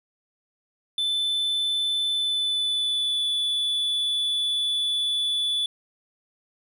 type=tone with pitch glide; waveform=triangle; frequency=3520 to 3458 Hz; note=A7 to A7; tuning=0 to -31 cents; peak=-21 dBFS; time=0.98-5.66 s; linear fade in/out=2 ms; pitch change=-31 cents; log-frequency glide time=2.11-3.27 s; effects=none